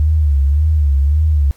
sine tone with vibrato, 73.42 Hz, D2, in tune, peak -9 dBFS, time 0-1.51 s, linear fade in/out 0 ms, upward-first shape sine, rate 1.8 Hz, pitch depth 110 cents each way, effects pink hiss -51 dBFS RMS until 1.56 s + MP3 96 kbps

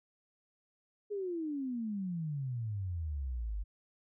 sine exponential sweep, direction down, 421.8 to 47.87 Hz, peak -34 dBFS, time 1.1-3.64 s, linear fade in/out 20 ms, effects none

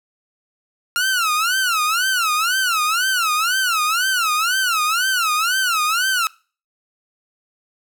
sawtooth tone with vibrato, 1379 Hz, F6, 22 cents flat, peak -13 dBFS, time 0.96-6.27 s, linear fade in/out 0 ms, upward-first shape sine, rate 2 Hz, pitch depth 210 cents each way, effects noise-tail reverb RT60 0.4 s tail -24 dB re dry

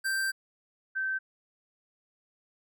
square / sine tone pair in turn, 1568 / 1548.2 Hz, G6 / G6, 0 / -22 cents, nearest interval unison, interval 22 cents, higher first, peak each -28 dBFS, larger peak neither, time 0.04-0.32 / 0.95-1.19 s, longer first, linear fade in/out 20 ms, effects none

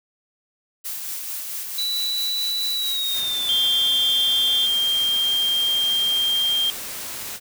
blue noise with tremolo, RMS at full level -29 dBFS, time 0.84-3.22 s, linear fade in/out 20 ms, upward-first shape sine, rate 4.5 Hz, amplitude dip 30%
sine tone with pitch glide, 3951 to 3500 Hz, B7 to A7, 0 to -10 cents, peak -22 dBFS, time 1.78-4.66 s, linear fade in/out 5 ms, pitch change -210 cents, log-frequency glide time 2.73-3.49 s
white noise, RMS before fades -32 dBFS, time 3.12-7.4 s, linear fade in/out 50 ms
sine tone, 3192 Hz, G7, 31 cents sharp, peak -18 dBFS, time 3.49-6.7 s, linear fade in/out 0 ms
effects none

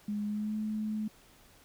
sine tone with pitch glide, 207.7 to 214.8 Hz, G#3 to A3, 0 to -41 cents, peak -31 dBFS, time 0.08-1.08 s, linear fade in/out 5 ms, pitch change +59 cents, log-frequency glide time 0.25-0.56 s, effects pink hiss -60 dBFS RMS until 1.64 s

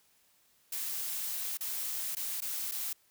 blue noise with dropouts, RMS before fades -36 dBFS, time 0.72-2.93 s, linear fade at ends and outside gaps 5 ms, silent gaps 1.573-1.607 / 2.151-2.167 / 2.406-2.419 / 2.714-2.719 s, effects white hiss -68 dBFS RMS until 3.1 s

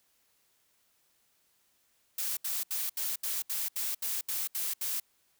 blue noise bursts, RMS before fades -33 dBFS, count 11, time 2.18-5 s, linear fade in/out 5 ms, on 190 ms, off 73 ms, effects white hiss -71 dBFS RMS until 5.39 s

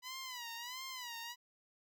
10% pulse tone with vibrato, 987.8 Hz, B5, in tune, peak -35 dBFS, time 0.02-1.36 s, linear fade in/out 50 ms, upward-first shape sine, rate 1.5 Hz, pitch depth 120 cents each way, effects none

